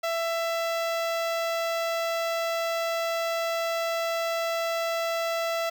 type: tone with notch filter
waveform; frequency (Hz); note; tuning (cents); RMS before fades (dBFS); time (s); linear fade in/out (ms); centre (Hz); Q
sawtooth; 666; E5; +18; -28; 0.03-5.7; 10; 10000; 0.91
effects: none